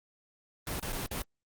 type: noise with dropouts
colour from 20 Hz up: pink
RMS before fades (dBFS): -35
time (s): 0.67-1.22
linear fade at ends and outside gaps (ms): 2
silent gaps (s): 0.798-0.826 / 0.924-0.928 / 1.063-1.112
effects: Opus 24 kbps